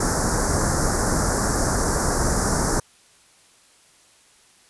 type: band-stop noise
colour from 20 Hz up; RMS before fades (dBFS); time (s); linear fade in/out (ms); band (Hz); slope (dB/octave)
pink; -21; 0-2.8; 5; 1700 to 5200; 48
effects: white hiss -55 dBFS RMS until 4.69 s + resampled to 24000 Hz